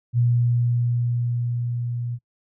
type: tone with level ramp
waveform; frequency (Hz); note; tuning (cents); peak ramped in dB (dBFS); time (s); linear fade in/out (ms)
sine; 120.2; B2; -46; -15 to -25; 0.13-2.19; 50
effects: noise-tail reverb RT60 0.1 s tail -25 dB re dry